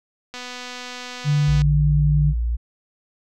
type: click train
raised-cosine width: 0.2 ms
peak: -17 dBFS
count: 318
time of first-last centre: 0.34-1.618 s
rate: 248 Hz
type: tone with pitch glide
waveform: sine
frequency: 146.83 to 148.28 Hz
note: D3 to D3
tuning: 0 to +17 cents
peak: -15 dBFS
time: 1.24-2.34 s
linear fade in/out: 50 ms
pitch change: +17 cents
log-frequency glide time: 1.66-1.76 s
type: tone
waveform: sine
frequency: 58.27 Hz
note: A#1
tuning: in tune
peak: -19 dBFS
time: 1.47-2.57 s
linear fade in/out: 20 ms
effects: none